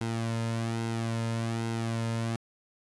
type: tone with flanger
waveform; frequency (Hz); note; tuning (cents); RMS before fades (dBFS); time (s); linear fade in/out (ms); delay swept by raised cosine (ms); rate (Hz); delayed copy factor
sawtooth; 114.5; A#2; -31; -31; 0.01-2.36; 0; 1.7 to 2.65; 1.2; -0.55
effects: resampled to 24000 Hz